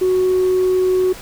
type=tone; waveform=sine; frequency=370 Hz; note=F#4; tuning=in tune; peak=-11 dBFS; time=0.01-1.13 s; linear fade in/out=10 ms; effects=tanh soft clip ceiling -10 dBFS + pink hiss -36 dBFS RMS until 1.21 s